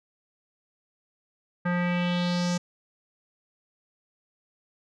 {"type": "tone with low-pass filter sweep", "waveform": "square", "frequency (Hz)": 176.4, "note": "F3", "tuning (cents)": 18, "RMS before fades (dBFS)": -26, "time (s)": [1.65, 2.58], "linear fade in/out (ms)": 10, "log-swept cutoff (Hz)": [1600, 6600], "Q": 3.1, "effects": []}